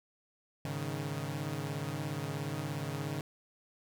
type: chord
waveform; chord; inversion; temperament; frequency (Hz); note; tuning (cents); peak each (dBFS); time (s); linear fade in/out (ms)
sawtooth; Ab suspended fourth; none; equal with one note detuned; 104.31 / 138.59 / 155.56; Ab2 / Db3 / Eb3; +8 / 0 / 0; -39 / -34 / -35; 0.65-3.21; 0
effects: none